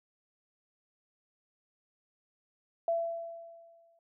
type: tone with exponential decay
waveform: sine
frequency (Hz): 671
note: E5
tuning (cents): +31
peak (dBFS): -25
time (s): 2.88-3.99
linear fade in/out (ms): 2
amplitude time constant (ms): 240
effects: none